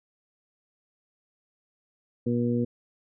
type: harmonic tone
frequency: 120 Hz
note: B2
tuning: 49 cents flat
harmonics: 1 / 2 / 3 / 4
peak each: -29 / -25 / -33 / -31 dBFS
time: 2.26-2.65 s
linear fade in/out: 10 ms
effects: none